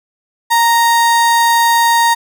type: tone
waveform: 35% pulse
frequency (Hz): 931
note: A#5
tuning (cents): -2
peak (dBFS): -7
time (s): 0.5-2.15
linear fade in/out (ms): 20
effects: none